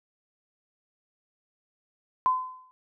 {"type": "tone with exponential decay", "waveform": "sine", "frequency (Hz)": 1022, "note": "C6", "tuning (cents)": -41, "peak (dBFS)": -17, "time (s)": [2.26, 2.71], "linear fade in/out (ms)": 0, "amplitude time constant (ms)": 96, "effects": []}